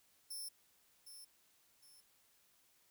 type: tone with echo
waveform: 5% pulse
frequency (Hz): 5350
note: E8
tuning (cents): +25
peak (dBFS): -38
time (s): 0.3-0.49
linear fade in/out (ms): 10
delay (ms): 760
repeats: 2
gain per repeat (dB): -9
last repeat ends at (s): 2.01
effects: white hiss -72 dBFS RMS until 2.9 s